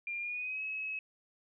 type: tone with pitch glide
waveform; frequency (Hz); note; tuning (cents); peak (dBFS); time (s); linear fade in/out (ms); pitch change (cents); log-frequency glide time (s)
sine; 2397 to 2569; D7 to E7; +35 to -45; -35; 0.07-0.99; 2; +120; 0.2-0.62
effects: none